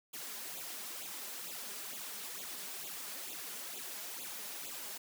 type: noise with flanger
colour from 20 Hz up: white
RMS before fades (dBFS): -44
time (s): 0.13-4.98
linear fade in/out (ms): 10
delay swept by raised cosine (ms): 0.27 to 4.97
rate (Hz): 2.2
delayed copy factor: +0.8
effects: high-pass 200 Hz 12 dB/octave